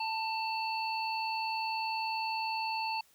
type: harmonic tone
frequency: 890 Hz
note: A5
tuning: 20 cents sharp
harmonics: 1 / 3 / 5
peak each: -33 / -38 / -40 dBFS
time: 0-3.01 s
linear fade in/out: 5 ms
effects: white hiss -65 dBFS RMS until 3.14 s